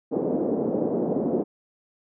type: band-pass noise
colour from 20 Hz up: pink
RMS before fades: -25 dBFS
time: 0.11-1.44 s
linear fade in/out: 20 ms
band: 210 to 550 Hz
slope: 24 dB/octave
effects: none